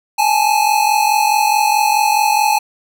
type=tone pair together; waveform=square; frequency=828 / 872.7 Hz; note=G#5 / A5; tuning=-5 / -14 cents; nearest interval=minor second; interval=91 cents; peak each=-15 dBFS; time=0.18-2.59 s; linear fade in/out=10 ms; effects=none